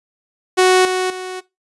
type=tone with level steps; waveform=sawtooth; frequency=370 Hz; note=F#4; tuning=in tune; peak=-5 / -12 / -21 dBFS; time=0.57-1.41 s; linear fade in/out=20 ms; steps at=0.85 / 1.1 s; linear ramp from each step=2 ms; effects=noise-tail reverb RT60 0.2 s tail -19 dB re dry + resampled to 24000 Hz